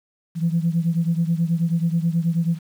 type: beating tone pair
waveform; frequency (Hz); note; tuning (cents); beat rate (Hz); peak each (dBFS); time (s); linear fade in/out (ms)
sine; 164.81 / 174.11; E3 / F3; 0 / -5; 9.3; -19 / -22; 0.35-2.59; 50
effects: tanh soft clip ceiling -11 dBFS + 8-bit